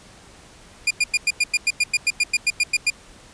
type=tone bursts; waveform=sawtooth; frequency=2417 Hz; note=D7; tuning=49 cents sharp; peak=-12 dBFS; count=16; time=0.87-2.902 s; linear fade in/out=5 ms; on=37 ms; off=96 ms; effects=pink hiss -47 dBFS RMS until 3.33 s + resampled to 22050 Hz